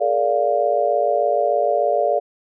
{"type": "chord", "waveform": "sine", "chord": "Bb dominant seventh", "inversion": "third", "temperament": "just", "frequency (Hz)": [419.5, 466.2, 582.7, 699.2], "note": ["Ab4", "Bb4", "D5", "F5"], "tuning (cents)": [17, 0, -14, 2], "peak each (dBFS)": [-24, -24, -19, -20], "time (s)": [0, 2.2], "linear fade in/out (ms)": 20, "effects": []}